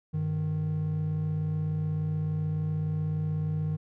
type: tone pair together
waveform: triangle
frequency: 98.13 / 154.6 Hz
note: G2 / D#3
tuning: +2 / -11 cents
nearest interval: minor sixth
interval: 787 cents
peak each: -31 / -25 dBFS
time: 0.13-3.77 s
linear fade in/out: 20 ms
effects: tanh soft clip ceiling -19 dBFS